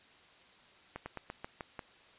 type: slowing click train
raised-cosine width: 0.5 ms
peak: -25 dBFS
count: 7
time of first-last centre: 0.96-1.792 s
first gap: 100 ms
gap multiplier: 1.13
effects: white hiss -60 dBFS RMS until 2.18 s + resampled to 8000 Hz